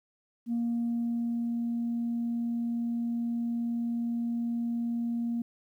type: tone with ADSR envelope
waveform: sine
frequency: 234.8 Hz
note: A#3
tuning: 13 cents sharp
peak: -25 dBFS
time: 0.46-5.42 s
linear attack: 63 ms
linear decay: 970 ms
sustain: -2 dB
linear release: 4 ms
effects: tanh soft clip ceiling -24 dBFS + 11-bit